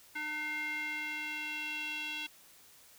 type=tone with band-pass filter sweep; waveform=square; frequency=302.6 Hz; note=D#4; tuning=48 cents flat; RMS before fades=-38 dBFS; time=0.15-2.27 s; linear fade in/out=10 ms; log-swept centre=1900 to 3000 Hz; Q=4.8; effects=white hiss -59 dBFS RMS until 2.98 s

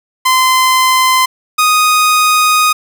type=tone pair in turn; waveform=sawtooth; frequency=1032 / 1244 Hz; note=C6 / D#6; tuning=-24 / -1 cents; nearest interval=minor third; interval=323 cents; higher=second; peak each=-4 dBFS; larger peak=neither; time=0.25-1.26 / 1.58-2.73 s; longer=second; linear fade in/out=10 ms; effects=none

